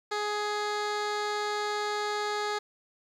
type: tone with low-pass filter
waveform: 15% pulse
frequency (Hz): 417.6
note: G#4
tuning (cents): +10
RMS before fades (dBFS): -31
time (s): 0.11-2.59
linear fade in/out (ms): 10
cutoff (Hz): 5300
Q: 1.2
effects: 10-bit